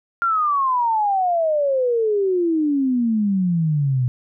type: exponential sweep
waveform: sine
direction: down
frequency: 1400 to 121.7 Hz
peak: -16 dBFS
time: 0.22-4.08 s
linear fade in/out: 0 ms
effects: none